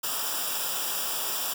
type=noise with comb filter; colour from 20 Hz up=white; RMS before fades=-30 dBFS; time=0.03-1.54 s; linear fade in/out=10 ms; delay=0.47 ms; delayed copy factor=-0.8; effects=none